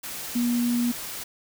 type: tone in noise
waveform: sine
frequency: 240 Hz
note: B3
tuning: 49 cents flat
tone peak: -21 dBFS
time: 0.35-0.92 s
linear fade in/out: 10 ms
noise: white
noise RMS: -35 dBFS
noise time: 0.03-1.24 s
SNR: +11 dB
effects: none